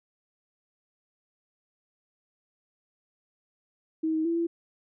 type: tone with pitch steps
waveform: sine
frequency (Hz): 318.6 / 316 / 334.8 / 336.8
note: D#4 / D#4 / E4 / E4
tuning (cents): +41 / +27 / +27 / +37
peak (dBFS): -24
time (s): 4.03-4.47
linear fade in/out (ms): 10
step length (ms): 110
effects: none